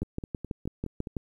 two click trains, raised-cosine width 3 ms, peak -18 / -23 dBFS, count 8 / 6, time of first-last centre 0.02-1.168 / 0.03-1.072 s, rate 6.1 / 4.8 Hz, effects 10-bit

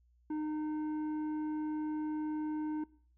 sine tone with tanh clipping, 306.4 Hz, D#4, 27 cents flat, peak -35 dBFS, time 0.3-2.84 s, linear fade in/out 5 ms, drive 8 dB, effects noise-tail reverb RT60 0.5 s tail -21 dB re dry + added 60 Hz sine -65 dBFS peak until 3.17 s

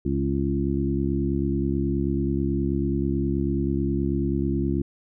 harmonic tone with a mistuned harmonic, 69.3 Hz, C#2, in tune, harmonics 1 / 2 / 3 / 4 / 5, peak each -28 / -28 / -28 / -28 / -28 dBFS, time 0.05-4.82 s, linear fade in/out 5 ms, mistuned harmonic 5, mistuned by -15 cents, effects none

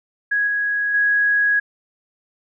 sine tone with level steps, 1661.2 Hz, G#6, in tune, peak -16 / -18 / -14 dBFS, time 0.31-1.6 s, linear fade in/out 10 ms, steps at 0.47 / 0.94 s, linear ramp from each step 5 ms, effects none

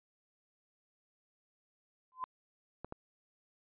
sine tone with exponential growth, 1024 Hz, C6, 38 cents flat, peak -31 dBFS, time 2.12-2.24 s, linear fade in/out 0 ms, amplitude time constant 25 ms
clicks, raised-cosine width 1 ms, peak -28 / -28 dBFS, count 2, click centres 2.846 / 2.924 s
effects resampled to 8000 Hz

